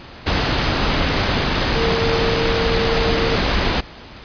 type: tone in noise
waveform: sine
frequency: 456.9 Hz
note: A#4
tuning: 35 cents flat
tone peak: -20 dBFS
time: 1.75-3.36 s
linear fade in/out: 10 ms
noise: pink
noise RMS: -18 dBFS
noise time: 0.26-3.81 s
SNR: -5 dB
effects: pink hiss -38 dBFS RMS until 4.24 s + resampled to 11025 Hz